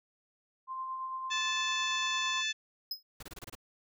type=tone with tremolo; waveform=sine; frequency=1046 Hz; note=C6; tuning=1 cent flat; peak=-34 dBFS; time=0.67-2.44 s; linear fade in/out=50 ms; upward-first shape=sine; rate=8.9 Hz; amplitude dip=30%
type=harmonic tone; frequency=874 Hz; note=A5; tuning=12 cents flat; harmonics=2 / 3 / 4 / 5 / 6 / 7 / 8; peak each=-37 / -36 / -34 / -45 / -47 / -43 / -46 dBFS; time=1.3-2.53 s; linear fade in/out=20 ms
type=tone with exponential decay; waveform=square; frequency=5090 Hz; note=D#8; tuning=39 cents sharp; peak=-31 dBFS; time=2.91-3.03 s; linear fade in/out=5 ms; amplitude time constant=24 ms
type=noise bursts; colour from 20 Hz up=pink; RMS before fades=-45 dBFS; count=7; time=3.2-3.552 s; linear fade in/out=5 ms; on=28 ms; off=26 ms
effects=none